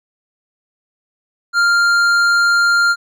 sine tone with hard clipping, 1396.9 Hz, F6, in tune, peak -12 dBFS, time 1.53-2.96 s, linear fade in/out 50 ms, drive 9 dB, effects none

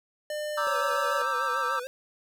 square tone with pitch glide, 600 to 568.6 Hz, D5 to C#5, +37 to +44 cents, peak -31 dBFS, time 0.3-1.22 s, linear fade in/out 2 ms, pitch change -93 cents, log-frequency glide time 0.55-0.69 s
triangle chord, E half-diminished seventh, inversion second, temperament equal, 932.3 / 1174.7 / 1318.5 / 1568 Hz, Bb5 / D6 / E6 / G6, 0 / 0 / 0 / 0 cents, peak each -33 / -29 / -28 / -31 dBFS, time 0.57-1.8 s, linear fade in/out 10 ms
square tone with vibrato, 518 Hz, C5, 17 cents flat, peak -35 dBFS, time 0.67-1.87 s, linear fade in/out 0 ms, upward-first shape sine, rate 6.8 Hz, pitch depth 100 cents each way
effects none

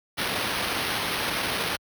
white noise with sample-and-hold, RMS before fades -28 dBFS, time 0.17-1.77 s, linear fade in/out 20 ms, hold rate 7350 Hz, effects high-pass 60 Hz 12 dB/octave

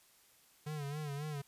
square tone with vibrato, 146.8 Hz, D3, in tune, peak -39 dBFS, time 0.66-1.42 s, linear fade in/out 10 ms, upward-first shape sine, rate 3.7 Hz, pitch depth 84 cents each way, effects white hiss -66 dBFS RMS until 1.47 s + resampled to 32000 Hz

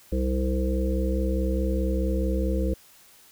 harmonic tone with a mistuned harmonic, 64.7 Hz, C2, 19 cents flat, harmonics 1 / 3 / 5 / 7 / 8, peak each -24 / -30 / -31 / -34 / -32 dBFS, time 0.12-2.74 s, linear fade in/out 5 ms, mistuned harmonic 1, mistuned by -21 cents, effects white hiss -54 dBFS RMS until 3.31 s

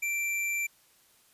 square tone, 2349 Hz, D7, in tune, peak -29 dBFS, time 0.02-0.67 s, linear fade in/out 10 ms, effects white hiss -63 dBFS RMS until 1.33 s + resampled to 32000 Hz

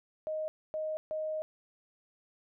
sine tone bursts at uneven times, 623 Hz, D#5, 2 cents sharp, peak -32 dBFS, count 3, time 0.27-0.48 / 0.74-0.97 / 1.11-1.42 s, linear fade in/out 0 ms, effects none

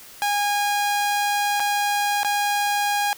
sawtooth tone with dropouts, 819 Hz, G#5, 24 cents flat, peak -16 dBFS, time 0.22-3.13 s, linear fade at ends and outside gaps 0 ms, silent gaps 1.597-1.602 / 2.232-2.247 s, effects white hiss -44 dBFS RMS until 3.17 s

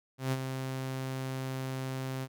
sawtooth tone with ADSR envelope, 131.7 Hz, C3, 12 cents sharp, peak -23 dBFS, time 0.18-2.28 s, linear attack 140 ms, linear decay 43 ms, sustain -7 dB, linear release 50 ms, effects none

